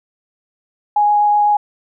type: tone with vibrato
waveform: sine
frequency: 830.6 Hz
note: G#5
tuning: in tune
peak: -10 dBFS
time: 0.96-1.57 s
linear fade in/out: 5 ms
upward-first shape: triangle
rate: 8 Hz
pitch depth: 8 cents each way
effects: none